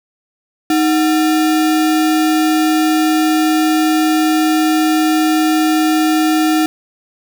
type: tone with sample-and-hold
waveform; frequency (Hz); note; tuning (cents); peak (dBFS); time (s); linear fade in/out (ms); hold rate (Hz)
sine; 312.6; D#4; +8; -10; 0.7-6.66; 2; 1050
effects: none